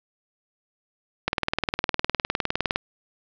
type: click train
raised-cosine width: 0.3 ms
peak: -6 dBFS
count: 30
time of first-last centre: 1.28-2.76 s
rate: 19.6 Hz
effects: resampled to 16000 Hz + 8-bit